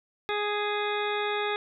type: harmonic tone with a mistuned harmonic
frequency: 415.3 Hz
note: G#4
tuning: in tune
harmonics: 1 / 2 / 3 / 4 / 5 / 6 / 8 / 9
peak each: -30 / -33 / -35 / -36 / -37 / -38 / -39 / -40 dBFS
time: 0.29-1.56 s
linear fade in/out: 0 ms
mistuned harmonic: 8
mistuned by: +38 cents
effects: none